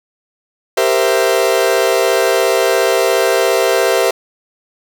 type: chord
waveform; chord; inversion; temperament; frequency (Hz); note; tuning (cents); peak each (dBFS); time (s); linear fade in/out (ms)
40% pulse; C dominant seventh; second; equal with one note detuned; 392 / 466.2 / 523.3 / 663.1; G4 / Bb4 / C5 / E5; 0 / 0 / 0 / +10; -16; 0.77-4.11; 5
effects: none